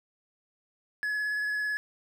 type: tone with vibrato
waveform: triangle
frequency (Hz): 1696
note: G#6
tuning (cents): +36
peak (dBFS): -26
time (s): 1.03-1.77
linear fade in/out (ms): 0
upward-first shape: sine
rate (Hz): 18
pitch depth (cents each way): 13
effects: none